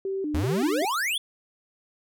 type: tone with vibrato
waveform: sine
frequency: 340.8 Hz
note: F4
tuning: 42 cents flat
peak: -26 dBFS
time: 0.05-0.85 s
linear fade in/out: 2 ms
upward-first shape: square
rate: 2.6 Hz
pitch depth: 220 cents each way
type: exponential sweep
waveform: square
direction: up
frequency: 69.3 to 3557 Hz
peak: -25 dBFS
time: 0.34-1.18 s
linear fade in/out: 5 ms
effects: none